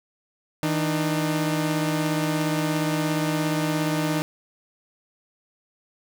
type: tone pair together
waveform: sawtooth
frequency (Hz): 159.5 / 301.9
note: D#3 / D4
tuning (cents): +43 / +48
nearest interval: major seventh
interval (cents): 1105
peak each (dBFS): -21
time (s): 0.63-4.22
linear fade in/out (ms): 0
effects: 9-bit

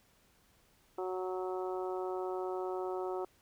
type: harmonic tone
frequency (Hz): 185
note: F#3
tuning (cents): 0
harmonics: 2 / 3 / 4 / 5 / 6 / 7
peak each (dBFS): -36 / -44 / -42 / -46 / -51 / -48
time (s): 0.98-3.25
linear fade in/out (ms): 5
effects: pink hiss -68 dBFS RMS until 3.41 s

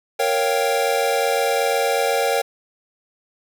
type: chord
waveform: square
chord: G half-diminished seventh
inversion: first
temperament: equal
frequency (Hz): 466.2 / 554.4 / 698.5 / 784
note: Bb4 / Db5 / F5 / G5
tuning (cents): 0 / 0 / 0 / 0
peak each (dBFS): -23 / -23 / -27 / -24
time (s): 0.19-2.42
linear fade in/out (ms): 10
effects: none

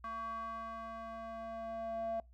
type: tone with band-pass filter sweep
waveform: square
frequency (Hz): 225.9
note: A3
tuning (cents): +46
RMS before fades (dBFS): -42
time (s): 0.04-2.2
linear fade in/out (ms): 2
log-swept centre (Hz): 1200 to 690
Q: 5.9
effects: noise-tail reverb RT60 0.2 s tail -24 dB re dry + added 60 Hz sine -57 dBFS peak until 2.33 s

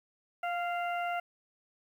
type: harmonic tone with a mistuned harmonic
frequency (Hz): 694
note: F5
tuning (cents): -11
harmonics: 1 / 2 / 3 / 4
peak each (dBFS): -32 / -38 / -42 / -44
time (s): 0.43-1.2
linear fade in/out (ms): 5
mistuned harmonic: 1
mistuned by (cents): +18
effects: 10-bit

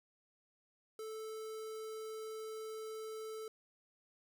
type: tone with notch filter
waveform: square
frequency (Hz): 438.3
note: A4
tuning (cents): -7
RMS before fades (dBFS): -45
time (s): 0.99-3.48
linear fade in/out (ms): 2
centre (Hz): 2500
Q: 1.4
effects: none

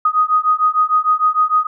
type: beating tone pair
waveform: sine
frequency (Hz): 1244.5 / 1251.1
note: D#6 / D#6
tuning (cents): 0 / +9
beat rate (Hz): 6.6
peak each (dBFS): -15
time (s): 0.05-1.67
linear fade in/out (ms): 5
effects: none

